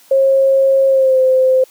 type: tone with pitch glide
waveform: sine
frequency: 539 to 519.1 Hz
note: C#5 to C5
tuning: -49 to -14 cents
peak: -8 dBFS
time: 0.11-1.64 s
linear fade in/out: 5 ms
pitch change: -65 cents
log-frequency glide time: 0.88-1.19 s
effects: white hiss -47 dBFS RMS until 1.7 s + high-pass 200 Hz 12 dB/octave